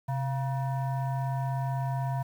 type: tone with frequency modulation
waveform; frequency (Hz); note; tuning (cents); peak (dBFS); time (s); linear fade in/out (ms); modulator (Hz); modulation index
sine; 131.9; C3; +14; -27; 0.08-2.23; 10; 824; 0.66
effects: 9-bit